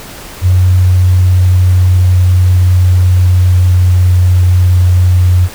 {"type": "tone with pitch glide", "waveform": "sine", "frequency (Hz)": [91.4, 90.19], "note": ["F#2", "F#2"], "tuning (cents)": [-21, -44], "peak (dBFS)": -4, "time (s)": [0.41, 5.49], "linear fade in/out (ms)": 50, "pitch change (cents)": -23, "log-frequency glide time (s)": [1.24, 4.84], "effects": ["pink hiss -29 dBFS RMS until 5.54 s"]}